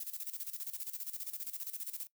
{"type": "noise with tremolo", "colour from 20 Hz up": "violet", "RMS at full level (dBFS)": -40, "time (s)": [0, 2.07], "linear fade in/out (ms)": 5, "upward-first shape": "square", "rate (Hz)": 15, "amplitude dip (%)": 75, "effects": ["noise-tail reverb RT60 0.1 s tail -19 dB re dry"]}